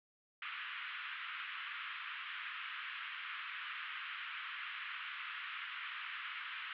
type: band-pass noise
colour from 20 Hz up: pink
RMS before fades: -45 dBFS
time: 0.42-6.73 s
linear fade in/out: 2 ms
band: 1200 to 3200 Hz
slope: 48 dB/octave
effects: none